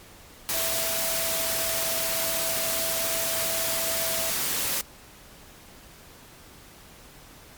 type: tone in noise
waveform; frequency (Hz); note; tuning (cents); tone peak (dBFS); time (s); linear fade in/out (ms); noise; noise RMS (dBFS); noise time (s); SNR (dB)
sine; 659.3; E5; 0; -33; 0.54-4.3; 0; white; -27; 0.49-4.81; -9
effects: pink hiss -49 dBFS RMS until 7.57 s + MP3 96 kbps